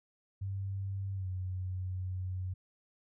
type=tone with pitch glide; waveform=sine; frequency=97.5 to 92.4 Hz; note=G2 to F#2; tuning=-9 to -2 cents; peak=-34 dBFS; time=0.41-2.54 s; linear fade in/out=10 ms; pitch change=-93 cents; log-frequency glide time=1.14-1.28 s; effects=none